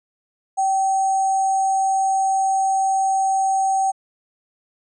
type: tone with sample-and-hold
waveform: sine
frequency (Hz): 771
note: G5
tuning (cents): -29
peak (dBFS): -16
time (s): 0.57-3.92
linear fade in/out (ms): 20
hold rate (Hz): 7350
effects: resampled to 24000 Hz